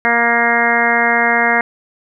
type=harmonic tone; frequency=235 Hz; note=A#3; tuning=14 cents sharp; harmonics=1 / 2 / 3 / 4 / 5 / 6 / 7 / 8 / 9; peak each=-23 / -22 / -18 / -21 / -24 / -22 / -18 / -18 / -18 dBFS; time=0.05-1.61 s; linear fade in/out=0 ms; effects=none